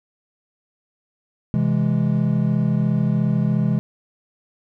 triangle chord, C augmented, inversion none, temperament equal, 130.81 / 164.81 / 207.7 Hz, C3 / E3 / G#3, 0 / 0 / 0 cents, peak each -19 dBFS, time 1.54-3.79 s, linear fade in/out 0 ms, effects none

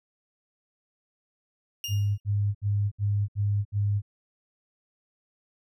30% pulse tone with exponential decay, 2827 Hz, F7, 20 cents sharp, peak -26 dBFS, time 1.84-2.2 s, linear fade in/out 1 ms, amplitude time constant 77 ms
sine tone bursts, 102.2 Hz, G#2, 27 cents flat, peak -22 dBFS, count 6, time 1.88-4.02 s, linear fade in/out 50 ms, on 300 ms, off 68 ms
effects none

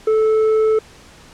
sine tone with tanh clipping, 436.9 Hz, A4, 12 cents flat, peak -13 dBFS, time 0.07-0.79 s, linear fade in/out 5 ms, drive 5 dB, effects pink hiss -44 dBFS RMS until 1.33 s + low-pass 8000 Hz 12 dB/octave

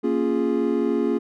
triangle chord, Bb minor seventh, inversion none, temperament equal, 233.1 / 277.2 / 349.2 / 415.3 Hz, Bb3 / Db4 / F4 / Ab4, 0 / 0 / 0 / 0 cents, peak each -23 dBFS, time 0.03-1.19 s, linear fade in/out 20 ms, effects none

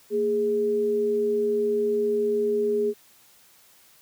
sine tone pair together, 229.6 / 415.1 Hz, A#3 / G#4, -26 / -1 cents, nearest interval minor seventh, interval 1025 cents, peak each -31 / -21 dBFS, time 0.1-2.94 s, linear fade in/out 50 ms, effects white hiss -56 dBFS RMS until 4.01 s + high-pass 60 Hz 12 dB/octave

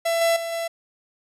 45% pulse tone with level steps, 669 Hz, E5, 25 cents sharp, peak -20 / -17 / -27 / -25 dBFS, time 0.05-0.68 s, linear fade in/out 10 ms, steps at 0.21 / 0.36 / 0.52 s, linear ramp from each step 5 ms, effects resampled to 32000 Hz

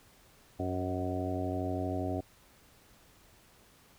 harmonic tone with a mistuned harmonic, 92.4 Hz, F#2, 2 cents flat, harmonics 1 / 2 / 3 / 4 / 5 / 6 / 7 / 8, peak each -36 / -44 / -36 / -40 / -44 / -46 / -39 / -41 dBFS, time 0.59-2.21 s, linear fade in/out 10 ms, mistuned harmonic 7, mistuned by -29 cents, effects pink hiss -61 dBFS RMS until 3.98 s

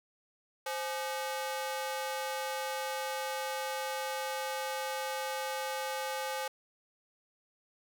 sawtooth ring-modulated tone, 685 Hz, F5, 34 cents flat, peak -27 dBFS, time 0.66-6.48 s, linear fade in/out 5 ms, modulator 160 Hz, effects none

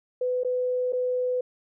sine tone with dropouts, 501 Hz, B4, 25 cents sharp, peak -23 dBFS, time 0.21-1.41 s, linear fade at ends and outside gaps 5 ms, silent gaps 0.435-0.447 / 0.924-0.931 s, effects none

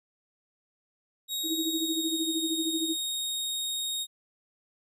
sawtooth tone with pitch glide, 3779 to 3733 Hz, A#7 to A#7, +23 to +2 cents, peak -27 dBFS, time 1.28-4.07 s, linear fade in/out 50 ms, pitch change -21 cents, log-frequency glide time 1.52-2.31 s
sine tone with tremolo, 323.2 Hz, E4, 34 cents flat, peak -26 dBFS, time 1.43-2.97 s, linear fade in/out 50 ms, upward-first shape sine, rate 13 Hz, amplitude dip 80%
effects none

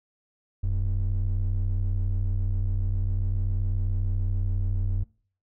triangle ring-modulated tone, 64 Hz, C2, 38 cents flat, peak -17 dBFS, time 0.63-5.04 s, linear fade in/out 10 ms, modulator 30.2 Hz, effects noise-tail reverb RT60 0.5 s tail -25 dB re dry + tanh soft clip ceiling -15 dBFS

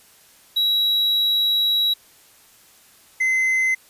triangle tone pair in turn, 3880 / 2055 Hz, B7 / C7, -31 / -32 cents, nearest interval major seventh, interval 1101 cents, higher first, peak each -15 dBFS, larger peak neither, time 0.56-1.94 / 3.2-3.75 s, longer first, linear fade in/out 10 ms, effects white hiss -52 dBFS RMS until 3.89 s + resampled to 32000 Hz

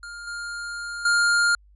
square tone with level steps, 1408 Hz, F6, 14 cents sharp, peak -36 / -31 / -18 dBFS, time 0.03-1.55 s, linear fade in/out 2 ms, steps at 0.27 / 1.05 s, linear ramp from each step 5 ms, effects added 50 Hz sine -51 dBFS peak until 1.75 s + resampled to 24000 Hz

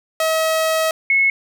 sawtooth / sine tone pair in turn, 640 / 2187 Hz, D#5 / C#7, +49 / -24 cents, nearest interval octave + major sixth, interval 2127 cents, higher second, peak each -12 dBFS, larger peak neither, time 0.2-0.91 / 1.1-1.3 s, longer first, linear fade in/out 2 ms, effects none

